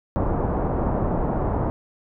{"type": "low-pass noise", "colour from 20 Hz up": "pink", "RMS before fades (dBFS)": -23, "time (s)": [0.16, 1.7], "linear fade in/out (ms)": 0, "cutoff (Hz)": 1000, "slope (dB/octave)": 24, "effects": []}